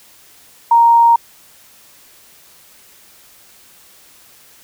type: tone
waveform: sine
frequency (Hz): 932.3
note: A#5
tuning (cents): 0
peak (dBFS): -6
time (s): 0.71-1.16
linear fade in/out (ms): 5
effects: white hiss -46 dBFS RMS until 4.63 s